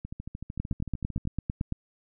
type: two click trains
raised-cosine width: 5 ms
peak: -16 / -24 dBFS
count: 11 / 17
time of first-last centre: 0.6-1.724 / 0.05-1.253 s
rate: 8.9 / 13.3 Hz
effects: none